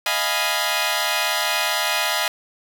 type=chord; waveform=10% pulse; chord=F half-diminished seventh; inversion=third; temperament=equal; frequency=622.3 / 698.5 / 830.6 / 987.8 Hz; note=Eb5 / F5 / Ab5 / Cb6; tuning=0 / 0 / 0 / 0 cents; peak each=-17 dBFS; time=0.06-2.28 s; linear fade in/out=2 ms; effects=none